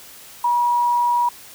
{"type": "tone", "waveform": "sine", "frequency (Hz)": 962, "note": "B5", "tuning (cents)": -46, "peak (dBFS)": -15, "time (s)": [0.44, 1.29], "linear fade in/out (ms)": 5, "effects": ["white hiss -42 dBFS RMS until 1.54 s"]}